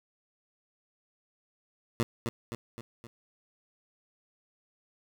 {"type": "tone with echo", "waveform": "15% pulse", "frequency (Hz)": 116.54, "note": "A#2", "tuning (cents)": 0, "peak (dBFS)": -19, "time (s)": [2, 2.03], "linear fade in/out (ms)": 0, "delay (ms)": 260, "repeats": 4, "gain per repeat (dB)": -5, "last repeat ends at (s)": 3.07, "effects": []}